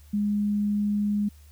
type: tone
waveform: sine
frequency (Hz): 206.4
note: G#3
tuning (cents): -10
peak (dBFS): -22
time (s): 0.13-1.29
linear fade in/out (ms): 10
effects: added 74 Hz sine -48 dBFS peak until 1.51 s + white hiss -60 dBFS RMS until 1.51 s